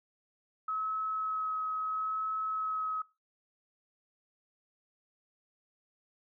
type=tone with vibrato; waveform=sine; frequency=1283 Hz; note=E6; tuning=47 cents flat; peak=-31 dBFS; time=0.68-3.02 s; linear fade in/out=5 ms; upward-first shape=sine; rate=0.75 Hz; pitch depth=11 cents each way; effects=noise-tail reverb RT60 0.3 s tail -23 dB re dry